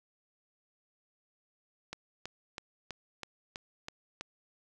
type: click train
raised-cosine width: 0.2 ms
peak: -22 dBFS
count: 8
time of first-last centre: 1.93-4.21 s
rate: 3.07 Hz
effects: none